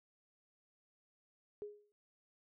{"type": "tone with exponential decay", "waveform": "sine", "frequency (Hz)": 415.3, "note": "G#4", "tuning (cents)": 0, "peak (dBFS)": -39, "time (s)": [1.62, 1.92], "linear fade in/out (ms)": 0, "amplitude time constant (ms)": 64, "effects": []}